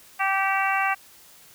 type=harmonic tone with a mistuned harmonic; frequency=388.6 Hz; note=G4; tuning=15 cents flat; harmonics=2 / 3 / 4 / 5 / 6 / 7; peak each=-25 / -27 / -28 / -29 / -30 / -30 dBFS; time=0.19-0.95 s; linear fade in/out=20 ms; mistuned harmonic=6; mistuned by=-26 cents; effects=white hiss -51 dBFS RMS until 1.54 s